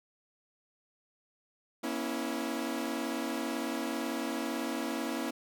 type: chord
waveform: sawtooth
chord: A# diminished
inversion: none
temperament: equal with one note detuned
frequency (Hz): 239.2 / 277.2 / 329.6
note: A#3 / C#4 / E4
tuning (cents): +45 / 0 / 0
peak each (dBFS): -33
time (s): 1.83-5.31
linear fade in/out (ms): 10
effects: none